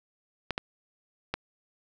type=clicks; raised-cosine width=0.3 ms; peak=-13 dBFS; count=3; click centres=0.507 / 0.579 / 1.34 s; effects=none